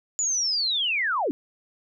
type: linear sweep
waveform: sine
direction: down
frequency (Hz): 7040 to 238.8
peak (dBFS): -22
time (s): 0.19-1.31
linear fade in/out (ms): 0
effects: none